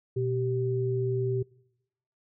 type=tone pair together; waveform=sine; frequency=122.15 / 387.8 Hz; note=B2 / G4; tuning=-19 / -19 cents; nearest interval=octave + minor sixth; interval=2000 cents; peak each=-28 dBFS; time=0.16-1.43 s; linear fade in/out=10 ms; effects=noise-tail reverb RT60 0.9 s tail -24 dB re dry